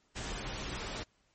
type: noise with comb filter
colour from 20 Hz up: pink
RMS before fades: -39 dBFS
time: 0.15-1.04 s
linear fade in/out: 20 ms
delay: 12 ms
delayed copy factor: -0.5
effects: pink hiss -72 dBFS RMS until 1.34 s + MP3 32 kbps